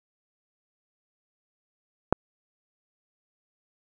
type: click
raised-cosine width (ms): 1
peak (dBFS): -4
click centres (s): 2.126
effects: none